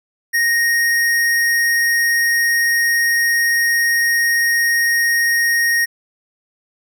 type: tone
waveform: square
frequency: 1864.7 Hz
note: A#6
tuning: in tune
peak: -14 dBFS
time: 0.33-5.86 s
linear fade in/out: 20 ms
effects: none